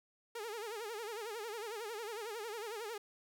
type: tone with vibrato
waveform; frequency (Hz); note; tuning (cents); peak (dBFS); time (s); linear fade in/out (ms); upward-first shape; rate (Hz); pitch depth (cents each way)
sawtooth; 440; A4; 0; -37; 0.35-2.98; 5; sine; 11; 140
effects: none